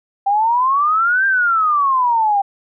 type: exponential two-way sweep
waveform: sine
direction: up then down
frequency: 783 to 1600 to 783 Hz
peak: -12 dBFS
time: 0.26-2.42 s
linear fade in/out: 10 ms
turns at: 1.26 s
effects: none